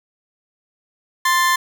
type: tone pair together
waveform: 40% pulse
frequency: 1046.5 / 1761.1 Hz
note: C6 / A6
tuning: 0 / +1 cents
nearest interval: major sixth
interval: 901 cents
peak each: -15 / -18 dBFS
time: 1.25-1.56 s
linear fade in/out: 5 ms
effects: none